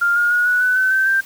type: tone with pitch steps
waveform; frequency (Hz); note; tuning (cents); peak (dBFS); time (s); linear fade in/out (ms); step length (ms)
sine; 1400 / 1423.6 / 1447.7 / 1472.2 / 1497 / 1522.3 / 1548 / 1574.2; F6 / F6 / F#6 / F#6 / F#6 / F#6 / G6 / G6; +4 / +33 / -38 / -9 / +20 / +49 / -22 / +7; -13; 0.01-1.21; 10; 150
effects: white hiss -41 dBFS RMS until 1.25 s